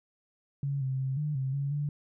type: tone with pitch steps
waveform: sine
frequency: 140 / 132.1 / 132.9 / 149.6 / 132.9 / 140.1 / 145.9 Hz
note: C#3 / C3 / C3 / D3 / C3 / C#3 / D3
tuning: +18 / +17 / +27 / +32 / +27 / +19 / -11 cents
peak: -28 dBFS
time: 0.63-1.89 s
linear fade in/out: 2 ms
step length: 180 ms
effects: none